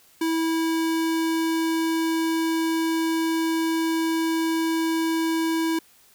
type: tone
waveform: square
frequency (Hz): 325.9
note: E4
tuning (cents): -20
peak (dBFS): -22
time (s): 0.21-5.79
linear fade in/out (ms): 5
effects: white hiss -56 dBFS RMS until 6.14 s